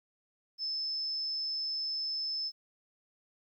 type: tone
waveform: sine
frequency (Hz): 5250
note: E8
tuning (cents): -8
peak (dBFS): -32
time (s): 0.58-2.52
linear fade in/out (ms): 50
effects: 12-bit